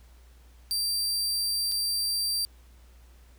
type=tone with dropouts; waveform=sawtooth; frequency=4699 Hz; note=D8; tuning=in tune; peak=-23 dBFS; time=0.71-2.45 s; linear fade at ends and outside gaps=0 ms; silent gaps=1.716-1.72 s; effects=added 60 Hz sine -51 dBFS peak until 3.38 s + pink hiss -62 dBFS RMS until 3.38 s